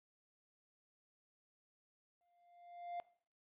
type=tone with exponential growth; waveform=triangle; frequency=698.5 Hz; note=F5; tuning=in tune; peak=-37 dBFS; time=2.21-3 s; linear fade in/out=0 ms; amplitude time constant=170 ms; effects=noise-tail reverb RT60 0.5 s tail -19 dB re dry + resampled to 8000 Hz